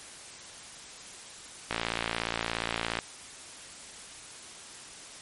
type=click train; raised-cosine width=0.3 ms; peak=-12 dBFS; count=74; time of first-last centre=1.71-2.988 s; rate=57.1 Hz; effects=white hiss -46 dBFS RMS until 5.21 s + MP3 48 kbps